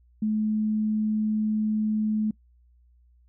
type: tone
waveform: sine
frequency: 215 Hz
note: A3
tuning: 40 cents flat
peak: -22 dBFS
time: 0.22-2.31 s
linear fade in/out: 5 ms
effects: noise-tail reverb RT60 0.1 s tail -22 dB re dry + added 60 Hz sine -56 dBFS peak until 3.28 s